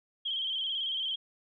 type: tone with vibrato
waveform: sine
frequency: 3173 Hz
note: G7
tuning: 20 cents sharp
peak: -30 dBFS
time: 0.25-1.16 s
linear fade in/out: 10 ms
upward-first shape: square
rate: 18 Hz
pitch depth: 47 cents each way
effects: none